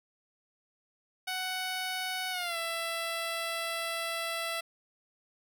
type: tone with pitch glide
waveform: 10% pulse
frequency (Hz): 744 to 666.7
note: F#5 to E5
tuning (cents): +9 to +19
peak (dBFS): -24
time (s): 1.27-4.61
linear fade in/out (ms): 10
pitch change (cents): -190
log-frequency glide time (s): 2.31-2.57
effects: none